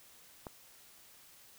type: click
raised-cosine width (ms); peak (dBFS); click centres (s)
1; -28; 0.468
effects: white hiss -59 dBFS RMS until 1.58 s